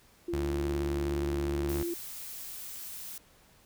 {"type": "tone with vibrato", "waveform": "sine", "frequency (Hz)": 343.4, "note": "F4", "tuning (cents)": -29, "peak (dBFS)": -31, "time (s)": [0.28, 1.94], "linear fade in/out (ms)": 5, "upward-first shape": "triangle", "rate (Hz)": 17, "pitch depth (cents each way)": 28}
{"type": "tone", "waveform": "sawtooth", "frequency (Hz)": 72.5, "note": "D2", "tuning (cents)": -22, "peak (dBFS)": -28, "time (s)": [0.33, 1.83], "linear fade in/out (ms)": 5}
{"type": "noise", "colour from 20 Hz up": "blue", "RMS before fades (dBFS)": -42, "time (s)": [1.69, 3.18], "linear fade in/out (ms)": 2}
{"effects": ["pink hiss -61 dBFS RMS until 3.65 s"]}